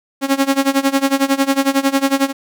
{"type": "tone with tremolo", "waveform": "sawtooth", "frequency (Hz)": 273.4, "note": "C#4", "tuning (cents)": -24, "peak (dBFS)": -6, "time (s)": [0.21, 2.33], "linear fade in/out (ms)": 50, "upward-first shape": "sine", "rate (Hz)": 11, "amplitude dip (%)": 90, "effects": []}